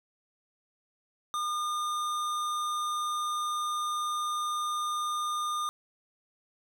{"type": "tone with hard clipping", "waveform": "sine", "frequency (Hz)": 1213, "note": "D#6", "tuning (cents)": -44, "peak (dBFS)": -31, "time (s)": [1.34, 5.69], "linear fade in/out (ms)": 0, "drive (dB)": 15, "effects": []}